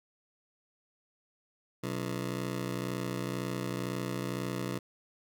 20% pulse ring-modulated tone, 155.56 Hz, D#3, in tune, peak -25 dBFS, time 1.83-4.79 s, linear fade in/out 10 ms, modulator 31 Hz, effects none

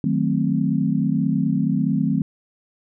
sine chord, D# diminished seventh, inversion none, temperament equal, 155.56 / 185 / 220 / 261.6 Hz, D#3 / F#3 / A3 / C4, 0 / 0 / 0 / 0 cents, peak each -23 dBFS, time 0.04-2.22 s, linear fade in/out 2 ms, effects none

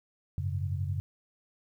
sine chord, F# suspended second, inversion none, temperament equal, 92.5 / 103.83 / 138.59 Hz, F#2 / G#2 / C#3, 0 / 0 / 0 cents, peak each -31 / -37 / -35 dBFS, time 0.38-1 s, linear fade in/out 0 ms, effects 11-bit

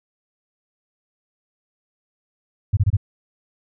sine tone bursts, 100 Hz, G2, 35 cents sharp, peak -12 dBFS, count 4, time 2.73-2.969 s, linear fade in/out 10 ms, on 41 ms, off 25 ms, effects none

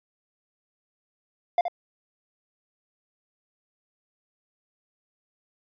triangle tone with echo, 700 Hz, F5, 4 cents sharp, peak -15 dBFS, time 1.58-1.61 s, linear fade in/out 2 ms, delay 72 ms, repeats 1, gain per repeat -8 dB, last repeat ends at 1.682 s, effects resampled to 11025 Hz

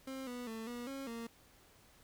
30% pulse tone with pitch steps, 265.3 / 245.4 / 223.5 / 241.3 / 272.3 / 231.2 Hz, C4 / B3 / A3 / B3 / C#4 / A#3, +24 / -11 / +27 / -40 / -31 / -14 cents, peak -39 dBFS, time 0.07-1.27 s, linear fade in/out 5 ms, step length 200 ms, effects pink hiss -64 dBFS RMS until 2.03 s

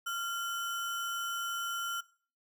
sine tone with sample-and-hold, 1383 Hz, F6, 17 cents flat, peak -32 dBFS, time 0.06-2.01 s, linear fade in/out 10 ms, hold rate 4410 Hz, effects noise-tail reverb RT60 0.4 s tail -19 dB re dry

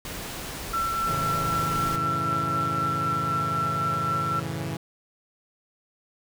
pink noise, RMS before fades -35 dBFS, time 0.05-1.96 s, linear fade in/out 2 ms
sine tone with tremolo, 1345 Hz, E6, 34 cents sharp, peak -23 dBFS, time 0.73-4.4 s, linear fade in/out 10 ms, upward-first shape triangle, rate 3.9 Hz, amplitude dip 30%
sawtooth chord, F# minor seventh, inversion none, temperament equal, 92.5 / 110 / 138.59 / 164.81 Hz, F#2 / A2 / C#3 / E3, 0 / 0 / 0 / 0 cents, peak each -35 / -32 / -29 / -29 dBFS, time 1.07-4.77 s, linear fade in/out 5 ms
effects none

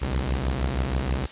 sawtooth beating tone pair, 62.3 / 68.6 Hz, B1 / C#2, +16 / -17 cents, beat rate 6.3 Hz, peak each -22 / -23 dBFS, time 0.01-1.27 s, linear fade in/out 20 ms, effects white hiss -42 dBFS RMS until 1.31 s + resampled to 8000 Hz

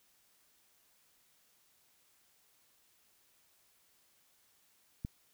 click, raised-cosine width 5 ms, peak -25 dBFS, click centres 5.049 s, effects white hiss -70 dBFS RMS until 5.33 s

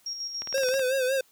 sine tone with tremolo, 5588 Hz, F8, in tune, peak -30 dBFS, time 0.06-0.78 s, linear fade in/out 5 ms, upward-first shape square, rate 7 Hz, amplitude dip 45%
click train, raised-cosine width 0.3 ms, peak -22 dBFS, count 8, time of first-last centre 0.42-0.794 s, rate 18.7 Hz
square tone with vibrato, 523.3 Hz, C5, in tune, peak -24 dBFS, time 0.54-1.21 s, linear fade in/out 5 ms, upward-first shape sine, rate 5.4 Hz, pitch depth 71 cents each way
effects white hiss -62 dBFS RMS until 1.31 s + high-pass 60 Hz 12 dB/octave

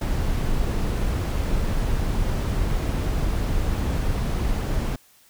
brown noise, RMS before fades -23 dBFS, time 0.01-4.96 s, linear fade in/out 5 ms, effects white hiss -56 dBFS RMS until 5.29 s

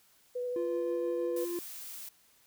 sine tone with vibrato, 493.9 Hz, B4, in tune, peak -32 dBFS, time 0.35-1.45 s, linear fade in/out 10 ms, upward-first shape triangle, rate 12 Hz, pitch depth 14 cents each way
triangle tone with tremolo, 347.5 Hz, F4, 9 cents flat, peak -30 dBFS, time 0.56-1.59 s, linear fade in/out 2 ms, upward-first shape triangle, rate 6.2 Hz, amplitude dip 25%
blue noise, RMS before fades -44 dBFS, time 1.36-2.09 s, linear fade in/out 5 ms
effects white hiss -65 dBFS RMS until 2.46 s

